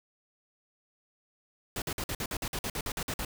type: noise bursts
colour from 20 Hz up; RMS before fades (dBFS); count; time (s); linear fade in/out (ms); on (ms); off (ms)
pink; -34; 14; 1.76-3.249; 2; 59; 51
effects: none